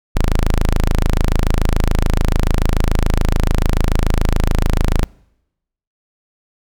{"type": "tone", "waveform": "sawtooth", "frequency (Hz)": 26.94, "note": "A0", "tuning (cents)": -36, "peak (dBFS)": -8, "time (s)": [0.15, 5.04], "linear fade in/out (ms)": 0, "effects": ["noise-tail reverb RT60 0.9 s tail -26 dB re dry"]}